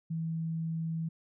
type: tone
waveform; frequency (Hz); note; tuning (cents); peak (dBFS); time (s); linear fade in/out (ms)
sine; 162.9; E3; -20; -31; 0.1-1.09; 10
effects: none